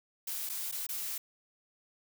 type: noise with dropouts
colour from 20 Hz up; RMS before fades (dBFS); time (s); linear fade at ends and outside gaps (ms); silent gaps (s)
blue; -37; 0.27-1.18; 5; 0.492-0.496 / 0.715-0.723 / 0.867-0.889
effects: none